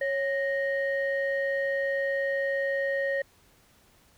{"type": "tone pair together", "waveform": "sine", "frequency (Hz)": [550.9, 1864.7], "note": ["C#5", "A#6"], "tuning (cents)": [-11, 0], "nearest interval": "octave + major sixth", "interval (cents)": 2111, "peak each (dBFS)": [-26, -29], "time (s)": [0.01, 3.22], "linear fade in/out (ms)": 5, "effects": ["tanh soft clip ceiling -19 dBFS", "pink hiss -61 dBFS RMS until 4.17 s"]}